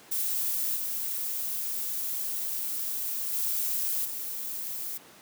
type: noise with level steps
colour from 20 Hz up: violet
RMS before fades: -29 / -32 / -29 / -35 dBFS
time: 0.11-4.98 s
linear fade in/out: 10 ms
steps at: 0.75 / 3.32 / 4.04 s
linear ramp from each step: 20 ms
effects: pink hiss -52 dBFS RMS until 5.21 s + high-pass 200 Hz 12 dB/octave